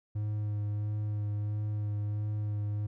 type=tone with vibrato; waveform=triangle; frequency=104.7 Hz; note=G#2; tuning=15 cents sharp; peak=-28 dBFS; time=0.15-2.87 s; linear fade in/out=10 ms; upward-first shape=sine; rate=1.5 Hz; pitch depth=16 cents each way; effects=none